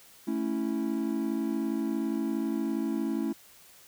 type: chord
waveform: triangle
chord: A major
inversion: none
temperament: equal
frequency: 220 / 277.2 / 329.6 Hz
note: A3 / C#4 / E4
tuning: 0 / 0 / 0 cents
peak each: -30 dBFS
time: 0.27-3.33 s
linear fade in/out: 10 ms
effects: white hiss -55 dBFS RMS until 3.87 s